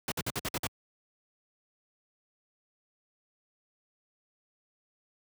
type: noise bursts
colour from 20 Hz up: pink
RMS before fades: -32 dBFS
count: 7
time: 0.08-0.67 s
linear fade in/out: 2 ms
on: 38 ms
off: 54 ms
effects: high-pass 80 Hz 12 dB/octave